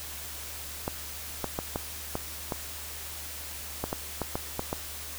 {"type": "clicks", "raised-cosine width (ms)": 1, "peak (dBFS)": -15, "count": 12, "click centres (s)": [0.879, 1.443, 1.589, 1.759, 2.154, 2.522, 3.84, 3.929, 4.217, 4.355, 4.594, 4.729], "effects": ["added 74 Hz sine -46 dBFS peak until 5.18 s", "white hiss -40 dBFS RMS until 5.18 s"]}